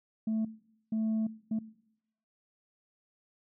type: tone bursts at uneven times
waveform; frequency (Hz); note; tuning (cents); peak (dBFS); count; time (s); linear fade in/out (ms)
sine; 220; A3; 0; -26; 3; 0.27-0.45 / 0.92-1.27 / 1.51-1.59; 5
effects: noise-tail reverb RT60 0.8 s tail -21 dB re dry + tanh soft clip ceiling -26 dBFS